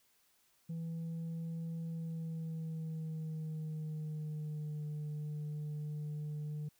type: tone with pitch glide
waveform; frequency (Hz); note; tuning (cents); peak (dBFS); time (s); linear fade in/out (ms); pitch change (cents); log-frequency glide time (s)
sine; 164.81 to 150.26; E3 to D3; 0 to +40; -35; 0.69-6.69; 10; -160; 1.84-4.88
effects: tanh soft clip ceiling -37 dBFS + white hiss -72 dBFS RMS until 6.79 s